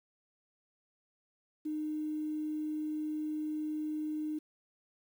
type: tone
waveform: sine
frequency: 306.4 Hz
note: D#4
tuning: 27 cents flat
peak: -33 dBFS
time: 1.65-4.39 s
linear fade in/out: 10 ms
effects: 10-bit